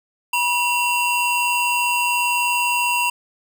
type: tone pair together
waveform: square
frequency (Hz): 970 / 2729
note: B5 / F7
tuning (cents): -31 / -41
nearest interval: octave + tritone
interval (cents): 1790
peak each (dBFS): -21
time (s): 0.33-3.1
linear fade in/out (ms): 5
effects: none